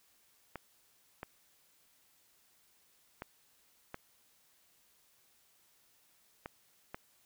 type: clicks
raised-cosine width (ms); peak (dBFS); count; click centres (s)
0.5; -26; 6; 0.557 / 1.231 / 3.221 / 3.944 / 6.459 / 6.945
effects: white hiss -69 dBFS RMS until 7.25 s